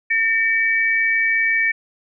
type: tone pair together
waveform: sine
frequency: 1812.8 / 2284 Hz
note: A#6 / D7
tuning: -49 / -49 cents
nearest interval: major third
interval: 400 cents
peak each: -18 dBFS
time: 0.1-1.72 s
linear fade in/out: 10 ms
effects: none